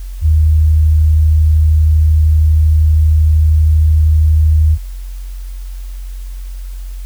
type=tone; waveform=sine; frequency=77.78 Hz; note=D#2; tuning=in tune; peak=-6 dBFS; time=0.21-4.78 s; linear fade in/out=50 ms; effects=added 45 Hz sine -22 dBFS peak until 7.05 s + white hiss -44 dBFS RMS until 7.05 s